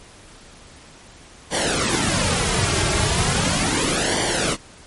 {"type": "noise with flanger", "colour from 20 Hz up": "pink", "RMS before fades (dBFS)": -20, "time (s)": [1.5, 4.57], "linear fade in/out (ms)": 50, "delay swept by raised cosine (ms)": [0.76, 4.06], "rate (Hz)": 0.37, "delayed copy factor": -0.7, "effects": ["pink hiss -45 dBFS RMS until 4.86 s", "MP3 48 kbps"]}